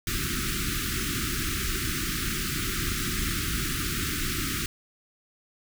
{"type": "band-stop noise", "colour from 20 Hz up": "pink", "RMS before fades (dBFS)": -29, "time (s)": [0.07, 4.66], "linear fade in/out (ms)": 2, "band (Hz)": [390, 1200], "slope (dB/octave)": 96, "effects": []}